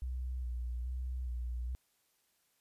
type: tone with vibrato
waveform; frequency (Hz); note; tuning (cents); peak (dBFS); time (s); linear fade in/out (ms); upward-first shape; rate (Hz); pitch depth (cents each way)
sine; 61.74; B1; 0; -35; 0.02-1.75; 0; square; 1.2; 37
effects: white hiss -75 dBFS RMS until 2.6 s + resampled to 32000 Hz